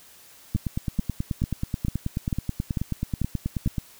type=two click trains; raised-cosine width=5 ms; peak=-13 / -12 dBFS; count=31 / 8; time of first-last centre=0.56-3.782 / 0.55-3.661 s; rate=9.31 / 2.25 Hz; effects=white hiss -51 dBFS RMS until 3.99 s